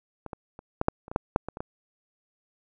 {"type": "clicks", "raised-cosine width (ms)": 1, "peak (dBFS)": [-23, -21, -28, -11, -6, -29, -22, -8, -6, -19, -23, -18], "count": 12, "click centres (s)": [0.263, 0.332, 0.591, 0.814, 0.884, 1.081, 1.115, 1.161, 1.361, 1.486, 1.571, 1.605], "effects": []}